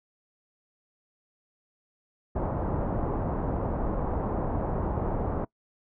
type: low-pass noise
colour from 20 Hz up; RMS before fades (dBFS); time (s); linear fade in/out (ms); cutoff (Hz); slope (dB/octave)
pink; -29; 2.35-5.45; 10; 1000; 24
effects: noise-tail reverb RT60 0.1 s tail -23 dB re dry